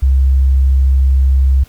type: tone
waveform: sine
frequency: 66.6 Hz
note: C2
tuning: 31 cents sharp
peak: -7 dBFS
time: 0.02-1.64 s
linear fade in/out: 10 ms
effects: pink hiss -46 dBFS RMS until 1.68 s